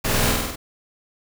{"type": "noise with echo", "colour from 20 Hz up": "pink", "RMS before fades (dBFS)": -23, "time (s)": [0.04, 0.32], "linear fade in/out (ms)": 10, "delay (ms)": 48, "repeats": 5, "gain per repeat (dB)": -2, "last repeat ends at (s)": 0.56, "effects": []}